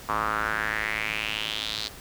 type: tone with band-pass filter sweep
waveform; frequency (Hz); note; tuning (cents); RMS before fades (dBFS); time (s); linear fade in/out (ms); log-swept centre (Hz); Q
square; 53.9; A1; -35; -29; 0.08-1.89; 20; 1100 to 4300; 4.2
effects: pink hiss -44 dBFS RMS until 2 s